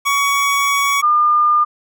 25% pulse / sine tone pair in turn, 1124 / 1206.9 Hz, C#6 / D6, +24 / +47 cents, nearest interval minor second, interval 123 cents, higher second, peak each -10 dBFS, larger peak neither, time 0.05-1.02 / 1.02-1.65 s, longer first, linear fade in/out 20 ms, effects none

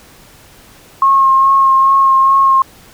sine tone with vibrato, 1078 Hz, C#6, 49 cents flat, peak -6 dBFS, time 1.02-2.62 s, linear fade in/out 2 ms, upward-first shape sine, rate 2.4 Hz, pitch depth 17 cents each way, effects pink hiss -42 dBFS RMS until 2.93 s

